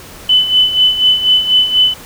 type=tone with tremolo; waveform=sine; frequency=3010 Hz; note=F#7; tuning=29 cents sharp; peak=-5 dBFS; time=0.29-1.94 s; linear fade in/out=5 ms; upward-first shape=sine; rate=4.1 Hz; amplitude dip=70%; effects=pink hiss -34 dBFS RMS until 2.05 s